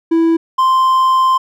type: tone pair in turn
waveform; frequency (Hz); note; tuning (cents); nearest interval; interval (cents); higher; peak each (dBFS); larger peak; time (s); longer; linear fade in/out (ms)
triangle; 329.6 / 1043.7; E4 / C6; 0 / -5; octave + minor sixth; 1995; second; -7; neither; 0.11-0.37 / 0.58-1.38; second; 10
effects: none